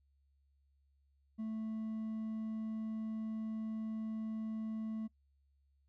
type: tone with hard clipping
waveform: triangle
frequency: 220 Hz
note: A3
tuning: in tune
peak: -38 dBFS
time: 1.38-5.08 s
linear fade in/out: 20 ms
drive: 5 dB
effects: noise-tail reverb RT60 0.1 s tail -24 dB re dry + added 69 Hz sine -70 dBFS peak until 5.88 s